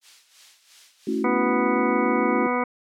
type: noise with tremolo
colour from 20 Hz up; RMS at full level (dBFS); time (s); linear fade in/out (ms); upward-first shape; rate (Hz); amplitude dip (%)
violet; -32; 0.01-1.27; 50; sine; 2.9; 70
type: chord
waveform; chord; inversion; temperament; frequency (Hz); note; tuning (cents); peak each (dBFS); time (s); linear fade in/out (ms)
sine; F# minor seventh; first; equal; 220 / 277.2 / 329.6 / 370; A3 / C#4 / E4 / F#4; 0 / 0 / 0 / 0; -27 / -27 / -28 / -27; 1.07-2.47; 5
type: harmonic tone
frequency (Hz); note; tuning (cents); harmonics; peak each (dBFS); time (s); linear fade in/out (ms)
246.9; B3; 0; 1 / 2 / 3 / 4 / 5 / 6 / 8 / 9; -26 / -26 / -30 / -27 / -29 / -35 / -35 / -31; 1.24-2.64; 5
effects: low-pass 4000 Hz 12 dB/octave + MP3 96 kbps